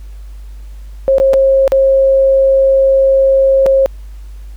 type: tone with dropouts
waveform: sine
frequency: 538 Hz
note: C5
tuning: 48 cents sharp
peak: -6 dBFS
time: 1.08-3.86 s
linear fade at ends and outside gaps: 0 ms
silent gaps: 1.183-1.2 / 1.334-1.339 / 1.678-1.72 / 3.66-3.664 s
effects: added 50 Hz sine -27 dBFS peak until 4.56 s + pink hiss -50 dBFS RMS until 4.56 s